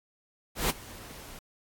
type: noise with ADSR envelope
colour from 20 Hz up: pink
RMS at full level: -25 dBFS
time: 0.55-1.39 s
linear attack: 150 ms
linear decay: 15 ms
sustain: -21 dB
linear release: 3 ms
effects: AAC 64 kbps